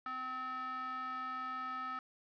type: tone with band-pass filter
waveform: square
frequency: 257.4 Hz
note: C4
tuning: 28 cents flat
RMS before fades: -41 dBFS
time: 0.06-1.99 s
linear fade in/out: 2 ms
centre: 1400 Hz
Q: 7.1
effects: resampled to 11025 Hz + 10-bit